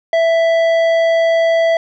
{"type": "tone with tanh clipping", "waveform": "sine", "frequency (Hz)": 661, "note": "E5", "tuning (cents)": 5, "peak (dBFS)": -12, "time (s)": [0.13, 1.77], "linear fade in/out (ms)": 2, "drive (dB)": 11, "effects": []}